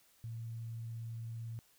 sine tone, 114.7 Hz, A#2, 28 cents flat, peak -40 dBFS, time 0.24-1.59 s, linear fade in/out 0 ms, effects white hiss -68 dBFS RMS until 1.78 s

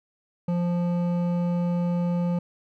triangle tone with hard clipping, 174.61 Hz, F3, in tune, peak -24 dBFS, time 0.48-2.39 s, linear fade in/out 5 ms, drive 14 dB, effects none

